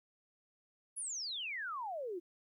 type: exponential sweep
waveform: sine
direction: down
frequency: 10810 to 329.6 Hz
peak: -38 dBFS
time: 0.96-2.2 s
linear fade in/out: 20 ms
effects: 13-bit